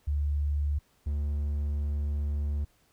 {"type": "tone pair in turn", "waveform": ["sine", "triangle"], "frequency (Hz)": [72.8, 72.8], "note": ["D2", "D2"], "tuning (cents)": [-15, -15], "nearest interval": "unison", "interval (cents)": 0, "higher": "neither", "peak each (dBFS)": -25, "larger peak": "neither", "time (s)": [[0.07, 0.79], [1.06, 2.65]], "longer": "second", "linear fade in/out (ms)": 10, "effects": ["pink hiss -67 dBFS RMS until 2.92 s"]}